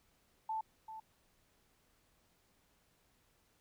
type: tone with echo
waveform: sine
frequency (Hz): 880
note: A5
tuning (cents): 0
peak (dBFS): -35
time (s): 0.49-0.61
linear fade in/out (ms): 5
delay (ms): 390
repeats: 1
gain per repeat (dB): -10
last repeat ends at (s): 1
effects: pink hiss -73 dBFS RMS until 3.6 s